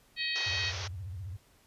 harmonic tone, 633 Hz, D#5, 30 cents sharp, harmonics 3 / 4 / 5 / 6 / 7, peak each -36 / -36 / -39 / -38 / -36 dBFS, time 0.16-0.73 s, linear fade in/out 50 ms
white band-pass noise, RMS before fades -40 dBFS, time 0.35-0.88 s, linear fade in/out 10 ms, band 340 to 6200 Hz, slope 96 dB/octave
sine tone with vibrato, 92.6 Hz, F#2, 2 cents sharp, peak -37 dBFS, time 0.46-1.37 s, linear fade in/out 10 ms, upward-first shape sine, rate 15 Hz, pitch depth 220 cents each way
effects pink hiss -64 dBFS RMS until 1.66 s + resampled to 32000 Hz

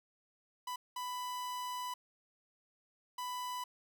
45% pulse tone bursts at uneven times, 994 Hz, B5, 11 cents sharp, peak -38 dBFS, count 3, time 0.67-0.76 / 0.96-1.94 / 3.18-3.64 s, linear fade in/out 5 ms, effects none

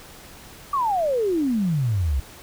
sine exponential sweep, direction down, 1174.7 to 62.4 Hz, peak -19 dBFS, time 0.73-2.2 s, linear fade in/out 5 ms, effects pink hiss -44 dBFS RMS until 2.42 s

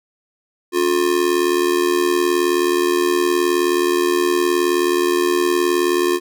square tone with amplitude modulation, 355.9 Hz, F4, 33 cents sharp, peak -12 dBFS, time 0.72-6.2 s, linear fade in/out 50 ms, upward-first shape sine, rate 79.1 Hz, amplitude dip 75%, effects none

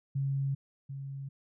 sine tone pair in turn, 137.3 / 137.3 Hz, C#3 / C#3, -16 / -16 cents, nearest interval unison, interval 0 cents, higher neither, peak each -28 / -37 dBFS, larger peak first, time 0.15-0.55 / 0.89-1.29 s, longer neither, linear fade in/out 10 ms, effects none

